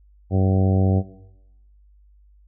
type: harmonic tone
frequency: 95.2 Hz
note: F#2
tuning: 50 cents sharp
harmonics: 1 / 2 / 3 / 4 / 5 / 6 / 7 / 8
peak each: -17 / -23 / -27 / -29 / -31 / -33 / -34 / -35 dBFS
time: 0.3-1.03 s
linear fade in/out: 50 ms
effects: noise-tail reverb RT60 0.9 s tail -17 dB re dry + added 50 Hz sine -50 dBFS peak until 2.47 s